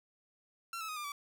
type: tone with pitch steps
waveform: sawtooth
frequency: 1359 / 1303.6 / 1250.5 / 1199.6 / 1150.7 Hz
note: F6 / E6 / D#6 / D6 / D6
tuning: -48 / -20 / +8 / +36 / -36 cents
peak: -35 dBFS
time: 0.73-1.12 s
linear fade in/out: 2 ms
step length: 78 ms
effects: none